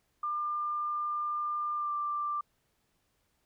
sine tone with pitch glide, 1198 to 1180.8 Hz, D6 to D6, +34 to +9 cents, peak -30 dBFS, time 0.23-2.41 s, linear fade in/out 5 ms, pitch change -25 cents, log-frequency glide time 1.75-1.92 s, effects pink hiss -75 dBFS RMS until 3.45 s

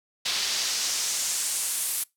pink noise with band-pass filter sweep, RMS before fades -28 dBFS, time 0.25-2.04 s, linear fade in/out 10 ms, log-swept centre 4200 to 11000 Hz, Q 1.5, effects noise-tail reverb RT60 0.2 s tail -24 dB re dry

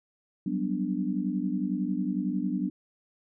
sine chord, G major seventh, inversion third, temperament equal, 185 / 196 / 246.9 / 293.7 Hz, F#3 / G3 / B3 / D4, 0 / 0 / 0 / 0 cents, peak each -32 dBFS, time 0.46-2.7 s, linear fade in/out 5 ms, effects none

